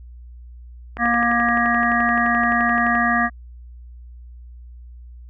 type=click train; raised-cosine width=0.5 ms; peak=-15 dBFS; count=24; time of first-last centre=0.97-2.953 s; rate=11.6 Hz
type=harmonic tone; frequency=236.6 Hz; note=A#3; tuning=26 cents sharp; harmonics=1 / 3 / 5 / 7 / 8; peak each=-22 / -22 / -22 / -22 / -22 dBFS; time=0.98-3.3 s; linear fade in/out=50 ms
effects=added 60 Hz sine -37 dBFS peak until 5.29 s